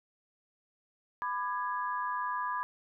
sine chord, G# diminished, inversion first, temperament just, 996.7 / 1196.1 / 1661.2 Hz, B5 / D6 / G#6, +16 / +31 / 0 cents, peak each -33 / -37 / -39 dBFS, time 1.22-2.63 s, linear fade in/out 0 ms, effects none

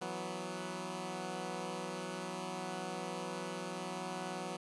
10% pulse chord, E suspended second, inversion none, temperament equal, 164.81 / 185 / 246.9 Hz, E3 / F#3 / B3, 0 / 0 / 0 cents, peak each -37 / -33 / -38 dBFS, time 0.01-4.57 s, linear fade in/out 10 ms, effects resampled to 24000 Hz + 11-bit

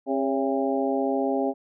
harmonic tone with a mistuned harmonic, 134.5 Hz, C3, 48 cents sharp, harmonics 2 / 3 / 4 / 5 / 6, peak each -26 / -28 / -29 / -30 / -31 dBFS, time 0.06-1.54 s, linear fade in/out 50 ms, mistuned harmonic 4, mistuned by +62 cents, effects none

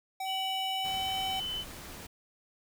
square tone, 764 Hz, G5, 45 cents flat, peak -34 dBFS, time 0.2-1.4 s, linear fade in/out 5 ms
sine tone with pitch glide, 2961 to 3025 Hz, F#7 to F#7, +1 to +38 cents, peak -33 dBFS, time 0.25-1.65 s, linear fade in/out 50 ms, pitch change +37 cents, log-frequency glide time 0.74-1.06 s
pink noise, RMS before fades -45 dBFS, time 0.84-2.07 s, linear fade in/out 10 ms
effects none

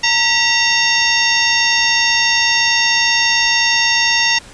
harmonic tone with a mistuned harmonic, 917 Hz, A#5, 29 cents flat, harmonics 1 / 2 / 3 / 4 / 5 / 6 / 7, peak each -22 / -17 / -17 / -21 / -23 / -18 / -23 dBFS, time 0.03-4.39 s, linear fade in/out 10 ms, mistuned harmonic 2, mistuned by +98 cents, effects pink hiss -39 dBFS RMS until 4.53 s + resampled to 22050 Hz

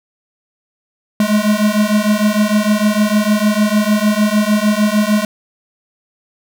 square beating tone pair, 207.7 / 214.3 Hz, G#3 / A3, 0 / -45 cents, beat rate 6.6 Hz, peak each -15 dBFS, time 1.2-5.25 s, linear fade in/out 2 ms, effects none

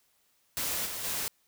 white noise with level steps, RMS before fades -32 / -37 / -33 dBFS, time 0.57-1.28 s, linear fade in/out 0 ms, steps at 0.85 / 1.03 s, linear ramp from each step 20 ms, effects white hiss -70 dBFS RMS until 1.47 s

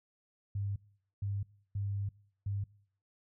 sine tone bursts at uneven times, 100 Hz, G2, 35 cents sharp, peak -32 dBFS, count 4, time 0.55-0.76 / 1.22-1.43 / 1.75-2.09 / 2.46-2.64 s, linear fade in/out 5 ms, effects noise-tail reverb RT60 0.6 s tail -23 dB re dry

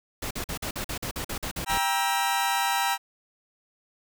pink noise bursts, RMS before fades -32 dBFS, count 12, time 0.22-1.782 s, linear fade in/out 5 ms, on 88 ms, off 46 ms
sawtooth chord, E diminished, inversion first, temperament just, 791.1 / 949.3 / 1318.5 Hz, G5 / Bb5 / E6, +16 / +31 / 0 cents, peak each -23 / -23 / -28 dBFS, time 1.66-2.98 s, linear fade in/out 50 ms
effects none

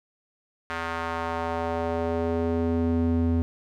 square tone with band-pass filter sweep, 83.2 Hz, E2, 17 cents sharp, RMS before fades -26 dBFS, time 0.7-3.42 s, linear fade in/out 0 ms, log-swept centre 1500 to 190 Hz, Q 1.4, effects none

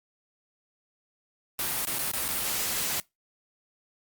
white noise with dropouts, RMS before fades -29 dBFS, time 1.59-3 s, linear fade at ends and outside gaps 1 ms, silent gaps 1.852-1.871 / 1.986-1.991 / 2.116-2.135 / 2.281-2.287 s, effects noise-tail reverb RT60 0.2 s tail -24 dB re dry + Opus 32 kbps

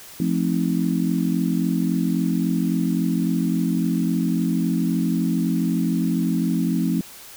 sine chord, F dominant seventh, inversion none, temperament just, 174.61 / 218.3 / 261.9 / 314.3 Hz, F3 / A3 / C4 / Eb4, 0 / -13 / +2 / +18 cents, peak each -22 / -25 / -24 / -27 dBFS, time 0.2-7.01 s, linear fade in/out 2 ms, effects white hiss -42 dBFS RMS until 7.36 s

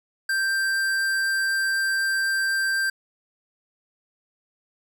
sine tone with hard clipping, 1574 Hz, G6, 7 cents sharp, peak -23 dBFS, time 0.29-2.9 s, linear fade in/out 5 ms, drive 14 dB, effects none

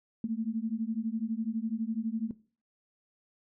sine beating tone pair, 218 / 230 Hz, A3 / A#3, -16 / -23 cents, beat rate 12 Hz, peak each -33 / -32 dBFS, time 0.24-2.31 s, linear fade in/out 2 ms, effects noise-tail reverb RT60 0.4 s tail -18 dB re dry

